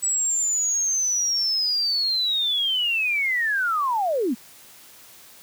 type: linear sweep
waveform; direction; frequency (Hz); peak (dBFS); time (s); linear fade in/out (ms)
sine; down; 7902 to 205; -20; 0.02-4.35; 20
effects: white hiss -48 dBFS RMS until 5.42 s + high-pass 80 Hz 12 dB/octave